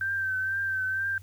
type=tone with vibrato; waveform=sine; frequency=1556 Hz; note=G6; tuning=13 cents flat; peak=-26 dBFS; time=0.01-1.18 s; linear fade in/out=2 ms; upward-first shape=triangle; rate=2.1 Hz; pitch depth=43 cents each way; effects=added 94 Hz sine -45 dBFS peak until 1.22 s + white hiss -61 dBFS RMS until 1.22 s